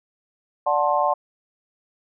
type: chord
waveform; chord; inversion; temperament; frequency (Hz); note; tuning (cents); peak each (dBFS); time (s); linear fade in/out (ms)
sine; D dominant seventh; none; just; 587.3 / 734.2 / 881 / 1057.2; D5 / F#5 / A5 / C6; 0 / -14 / +2 / +18; -23; 0.66-1.14; 10
effects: none